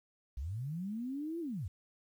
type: linear two-way sweep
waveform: sine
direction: up then down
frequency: 56.4 to 346.4 to 71.3 Hz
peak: -36 dBFS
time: 0.37-1.68 s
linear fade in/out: 5 ms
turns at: 1.4 s
effects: 11-bit